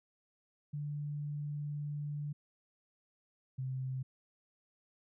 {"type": "tone pair in turn", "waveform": "sine", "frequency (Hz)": [146.83, 130.81], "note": ["D3", "C3"], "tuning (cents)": [0, 0], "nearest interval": "major second", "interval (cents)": 200, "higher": "first", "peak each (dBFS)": [-36, -35], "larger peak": "second", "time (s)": [[0.73, 2.33], [3.58, 4.03]], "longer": "first", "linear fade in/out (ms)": 10, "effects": []}